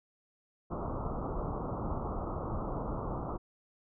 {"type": "low-pass noise", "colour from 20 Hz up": "pink", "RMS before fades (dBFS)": -36, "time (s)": [0.7, 3.38], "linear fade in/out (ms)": 20, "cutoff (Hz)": 1300, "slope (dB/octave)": 96, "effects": []}